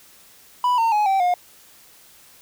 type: tone with pitch steps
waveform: triangle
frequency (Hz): 987.8 / 911.1 / 840.3 / 775 / 714.8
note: B5 / A#5 / G#5 / G5 / F5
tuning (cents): 0 / -40 / +20 / -20 / +40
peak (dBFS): -14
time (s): 0.64-1.34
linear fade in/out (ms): 2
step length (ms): 140
effects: white hiss -50 dBFS RMS until 2.41 s